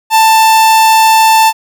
45% pulse tone, 886 Hz, A5, 12 cents sharp, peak -4 dBFS, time 0.1-1.53 s, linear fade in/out 50 ms, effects none

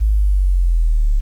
sine linear sweep, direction down, 54 to 34.63 Hz, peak -11 dBFS, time 0-1.21 s, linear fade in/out 20 ms, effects 8-bit

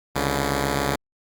5% pulse tone pair together, 67.4 / 142.82 Hz, C#2 / D3, -48 / -48 cents, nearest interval octave + minor second, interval 1300 cents, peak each -13 dBFS, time 0.15-0.96 s, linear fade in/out 10 ms, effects Opus 48 kbps

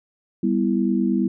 sine chord, E minor, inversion first, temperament just, 197.78 / 247.2 / 329.6 Hz, G3 / B3 / E4, +16 / +2 / 0 cents, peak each -21 / -22 / -23 dBFS, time 0.43-1.28 s, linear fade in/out 5 ms, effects none

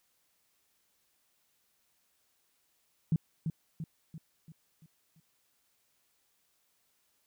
sine tone with echo, 160 Hz, D#3, 49 cents sharp, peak -23 dBFS, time 3.12-3.16 s, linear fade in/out 2 ms, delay 340 ms, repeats 6, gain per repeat -6 dB, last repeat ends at 5.2 s, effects white hiss -74 dBFS RMS until 7.26 s

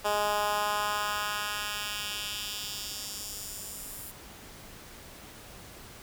10% pulse tone with high-pass filter sweep, 207.7 Hz, G#3, in tune, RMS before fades -33 dBFS, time 0.04-4.12 s, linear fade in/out 20 ms, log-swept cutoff 570 to 11000 Hz, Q 1.3, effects pink hiss -48 dBFS RMS until 6.02 s

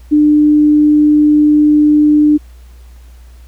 sine tone, 299.1 Hz, D4, 32 cents sharp, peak -5 dBFS, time 0.11-2.38 s, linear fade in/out 20 ms, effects added 60 Hz sine -34 dBFS peak until 3.47 s + pink hiss -50 dBFS RMS until 3.47 s

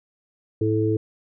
harmonic tone, 108.6 Hz, A2, 22 cents flat, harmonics 1 / 3 / 4, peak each -23 / -23 / -23 dBFS, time 0.61-0.97 s, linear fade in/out 5 ms, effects none

